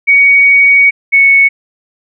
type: tone pair in turn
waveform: sine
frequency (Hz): 2244 / 2214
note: C#7 / C#7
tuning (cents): +21 / -3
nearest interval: unison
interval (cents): 24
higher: first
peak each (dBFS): -3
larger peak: neither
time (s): 0.07-0.91 / 1.12-1.49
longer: first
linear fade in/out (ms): 20
effects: none